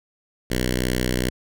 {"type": "tone with notch filter", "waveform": "5% pulse", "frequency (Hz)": 62.4, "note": "B1", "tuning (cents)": 19, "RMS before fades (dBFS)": -23, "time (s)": [0.5, 1.3], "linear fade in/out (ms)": 10, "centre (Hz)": 790, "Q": 0.76, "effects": []}